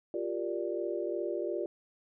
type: chord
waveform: sine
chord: G minor seventh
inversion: third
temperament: equal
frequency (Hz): 349.2 / 392 / 466.2 / 587.3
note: F4 / G4 / Bb4 / D5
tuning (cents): 0 / 0 / 0 / 0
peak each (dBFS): -35 / -37 / -39 / -37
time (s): 0.14-1.66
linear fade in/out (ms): 2
effects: none